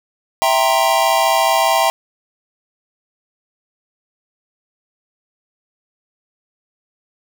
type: chord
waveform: square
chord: C dominant seventh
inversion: first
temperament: equal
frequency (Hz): 659.3 / 784 / 932.3 / 1046.5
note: E5 / G5 / Bb5 / C6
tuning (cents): 0 / 0 / 0 / 0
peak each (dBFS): -18 / -18 / -19 / -21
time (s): 0.42-1.9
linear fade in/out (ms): 0
effects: none